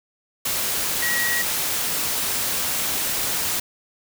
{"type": "tone in noise", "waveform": "sine", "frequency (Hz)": 1911, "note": "A#6", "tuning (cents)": 43, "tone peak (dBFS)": -22, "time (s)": [1.02, 1.42], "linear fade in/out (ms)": 5, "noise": "white", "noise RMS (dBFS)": -24, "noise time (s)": [0.45, 3.6], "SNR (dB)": -1, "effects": []}